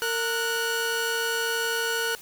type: tone pair together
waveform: sawtooth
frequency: 458.6 / 1468.2 Hz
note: A#4 / F#6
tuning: -28 / -14 cents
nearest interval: octave + minor sixth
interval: 2014 cents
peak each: -25 / -23 dBFS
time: 0.02-2.15 s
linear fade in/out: 0 ms
effects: white hiss -46 dBFS RMS until 2.21 s